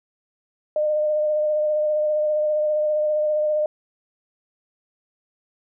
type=tone with vibrato; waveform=sine; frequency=607 Hz; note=D#5; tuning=43 cents flat; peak=-18 dBFS; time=0.76-3.66 s; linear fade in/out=2 ms; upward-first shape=sine; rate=15 Hz; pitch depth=17 cents each way; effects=none